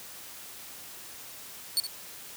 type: tone with echo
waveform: sawtooth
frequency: 4435 Hz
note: C#8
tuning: in tune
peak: -20 dBFS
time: 1.77-1.8 s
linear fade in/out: 0 ms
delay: 67 ms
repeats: 1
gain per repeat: -10 dB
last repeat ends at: 1.867 s
effects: white hiss -45 dBFS RMS until 2.36 s + high-pass 60 Hz 12 dB/octave